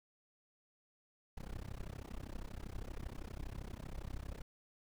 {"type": "noise with amplitude modulation", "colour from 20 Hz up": "brown", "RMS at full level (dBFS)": -41, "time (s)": [1.37, 4.42], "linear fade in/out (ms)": 5, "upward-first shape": "sine", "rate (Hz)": 32.6, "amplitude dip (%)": 100, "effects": []}